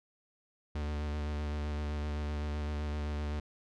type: tone with vibrato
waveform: 45% pulse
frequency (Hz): 74.4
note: D2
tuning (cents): +23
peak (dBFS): -33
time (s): 0.75-3.4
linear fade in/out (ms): 5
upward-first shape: square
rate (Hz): 7.8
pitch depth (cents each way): 17
effects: low-pass 5000 Hz 12 dB/octave

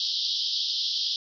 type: band-pass noise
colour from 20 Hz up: white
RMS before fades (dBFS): -28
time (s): 0-1.16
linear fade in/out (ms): 2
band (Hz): 3100 to 5300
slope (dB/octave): 96
effects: none

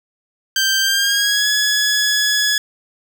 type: tone with pitch glide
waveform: 15% pulse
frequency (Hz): 1568 to 1690.3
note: G6 to G#6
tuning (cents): 0 to +30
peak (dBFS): -8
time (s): 0.56-2.58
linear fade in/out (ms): 2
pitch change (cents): +130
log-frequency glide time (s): 0.81-1.49
effects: none

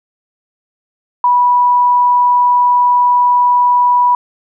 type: tone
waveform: sine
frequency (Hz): 980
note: B5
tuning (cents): -14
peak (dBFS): -7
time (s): 1.24-4.15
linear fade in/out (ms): 2
effects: none

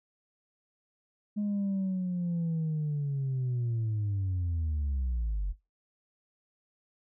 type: linear sweep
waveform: sine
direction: down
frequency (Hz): 209.6 to 44.92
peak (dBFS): -26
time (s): 1.36-5.53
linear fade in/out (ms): 20
effects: noise-tail reverb RT60 0.2 s tail -18 dB re dry + tanh soft clip ceiling -26 dBFS

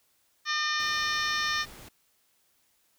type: harmonic tone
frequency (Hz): 605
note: D#5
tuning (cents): -49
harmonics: 2 / 3 / 4 / 5 / 6 / 7 / 8 / 9 / 10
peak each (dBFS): -32 / -30 / -38 / -40 / -35 / -38 / -44 / -36 / -42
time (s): 0.45-1.66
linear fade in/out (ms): 50
type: noise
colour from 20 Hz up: pink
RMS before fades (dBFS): -48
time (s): 0.79-1.89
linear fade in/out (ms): 10
effects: white hiss -69 dBFS RMS until 2.98 s

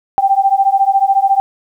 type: beating tone pair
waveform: sine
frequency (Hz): 777 / 791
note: G5 / G5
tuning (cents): -16 / +15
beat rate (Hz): 14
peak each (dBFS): -12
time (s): 0.18-1.4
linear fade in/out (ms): 0
effects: 8-bit

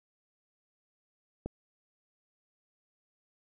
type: click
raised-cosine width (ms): 2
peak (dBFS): -22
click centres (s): 1.46
effects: none

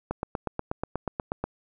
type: click train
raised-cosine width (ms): 1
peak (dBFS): -14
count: 12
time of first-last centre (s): 0.11-1.44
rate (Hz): 8.27
effects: none

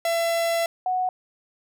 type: tone pair in turn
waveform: 45% pulse / sine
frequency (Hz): 672 / 738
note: E5 / F#5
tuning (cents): +33 / -5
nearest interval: major second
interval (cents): 162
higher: second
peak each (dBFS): -21 / -21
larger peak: neither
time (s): 0.05-0.66 / 0.86-1.09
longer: first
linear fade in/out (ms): 2
effects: none

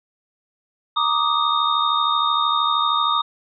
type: tone cluster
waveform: sine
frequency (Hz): 932 / 1169 / 1242 / 3686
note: A#5 / D6 / D#6 / A#7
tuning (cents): -1 / -8 / -3 / -20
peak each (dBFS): -26 / -21 / -21 / -23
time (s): 0.96-3.22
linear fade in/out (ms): 10
effects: none

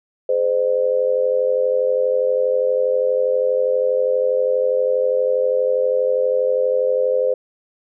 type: tone with amplitude modulation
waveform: sine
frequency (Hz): 515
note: C5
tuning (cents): -28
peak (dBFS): -11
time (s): 0.29-7.34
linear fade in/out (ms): 5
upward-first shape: sine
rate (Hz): 92.4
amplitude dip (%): 85
effects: none

